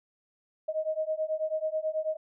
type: beating tone pair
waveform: sine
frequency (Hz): 622.3 / 631.5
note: D#5 / D#5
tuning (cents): 0 / +26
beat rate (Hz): 9.2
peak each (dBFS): -31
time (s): 0.68-2.17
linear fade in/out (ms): 10
effects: none